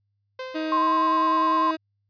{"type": "tone with exponential decay", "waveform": "sawtooth", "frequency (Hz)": 517, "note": "C5", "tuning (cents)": -21, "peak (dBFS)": -26, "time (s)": [0.39, 1.31], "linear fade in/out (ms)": 5, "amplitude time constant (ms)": 200}
{"type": "tone with pitch glide", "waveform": "30% pulse", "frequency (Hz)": [314.7, 318.4], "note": ["D#4", "D#4"], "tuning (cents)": [20, 40], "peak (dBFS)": -23, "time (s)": [0.54, 1.77], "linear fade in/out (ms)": 20, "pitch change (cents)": 20, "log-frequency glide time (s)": [0.72, 0.89]}
{"type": "tone with vibrato", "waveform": "sine", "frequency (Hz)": 1046.5, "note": "C6", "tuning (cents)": 0, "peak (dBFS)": -19, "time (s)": [0.72, 1.71], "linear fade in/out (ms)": 2, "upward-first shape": "square", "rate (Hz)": 10, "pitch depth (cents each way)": 32}
{"effects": ["added 101 Hz sine -70 dBFS peak until 2.09 s", "resampled to 11025 Hz"]}